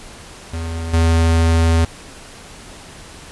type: tone with level steps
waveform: square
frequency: 82.41 Hz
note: E2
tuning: in tune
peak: -23 / -12 dBFS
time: 0.53-1.85 s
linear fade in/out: 5 ms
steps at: 0.93 s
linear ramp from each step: 10 ms
effects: pink hiss -38 dBFS RMS until 3.31 s + resampled to 24000 Hz